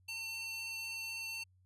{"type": "tone with high-pass filter", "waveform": "square", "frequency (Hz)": 902, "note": "A5", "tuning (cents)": 43, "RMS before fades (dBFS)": -42, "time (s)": [0.08, 1.44], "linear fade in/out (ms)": 10, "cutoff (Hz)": 3200, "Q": 5, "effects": ["added 92 Hz sine -65 dBFS peak until 1.65 s", "resampled to 32000 Hz"]}